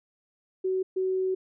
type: tone bursts at uneven times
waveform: sine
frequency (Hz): 375.5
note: F#4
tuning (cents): +26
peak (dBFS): -24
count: 2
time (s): 0.64-0.83 / 0.96-1.35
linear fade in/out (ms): 10
effects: none